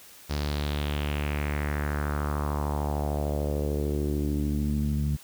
sawtooth tone with low-pass filter sweep, 73.4 Hz, D2, in tune, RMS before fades -28 dBFS, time 0.29-5.17 s, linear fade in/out 20 ms, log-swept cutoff 5100 to 170 Hz, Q 3.1, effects white hiss -50 dBFS RMS until 5.23 s

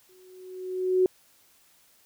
sine tone with exponential growth, 370 Hz, F#4, in tune, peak -16 dBFS, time 0.09-1.06 s, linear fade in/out 1 ms, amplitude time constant 210 ms, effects white hiss -61 dBFS RMS until 2.05 s

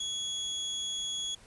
30% pulse tone, 3350 Hz, G#7, 14 cents sharp, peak -30 dBFS, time 0-1.35 s, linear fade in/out 5 ms, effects pink hiss -57 dBFS RMS until 1.46 s + resampled to 24000 Hz

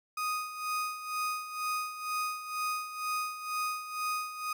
35% pulse tone with tremolo, 1244.5 Hz, D#6, in tune, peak -28 dBFS, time 0.17-4.53 s, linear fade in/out 5 ms, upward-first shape sine, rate 2.1 Hz, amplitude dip 70%, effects none

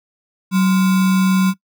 sine tone with sample-and-hold, 188.2 Hz, F#3, 30 cents sharp, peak -11 dBFS, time 0.51-1.54 s, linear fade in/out 50 ms, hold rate 1225 Hz, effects noise-tail reverb RT60 0.1 s tail -20 dB re dry

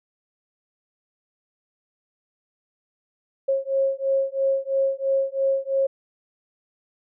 sine beating tone pair, 540 / 543 Hz, C#5 / C#5, -45 / -36 cents, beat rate 3 Hz, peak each -23 dBFS, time 3.48-5.87 s, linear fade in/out 10 ms, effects none

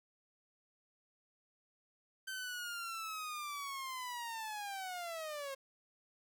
sawtooth linear sweep, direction down, 1551 to 534 Hz, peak -37 dBFS, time 2.27-5.55 s, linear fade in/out 10 ms, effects 12-bit

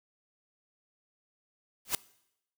white noise with exponential growth, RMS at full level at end -24 dBFS, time 1.85-1.95 s, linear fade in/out 2 ms, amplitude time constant 21 ms, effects noise-tail reverb RT60 0.8 s tail -21 dB re dry

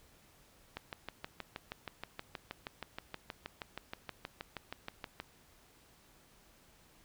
click train, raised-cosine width 0.3 ms, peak -24 dBFS, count 29, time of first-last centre 0.77-5.2 s, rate 6.32 Hz, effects pink hiss -64 dBFS RMS until 7.04 s

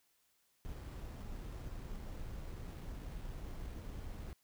brown noise with sample-and-hold, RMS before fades -45 dBFS, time 0.65-4.33 s, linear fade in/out 0 ms, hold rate 6300 Hz, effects white hiss -75 dBFS RMS until 4.43 s

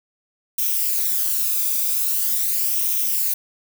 violet noise with flanger, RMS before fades -21 dBFS, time 0.58-3.34 s, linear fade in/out 5 ms, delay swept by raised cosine 0.33 to 0.84 ms, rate 0.43 Hz, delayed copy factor +0.5, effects none

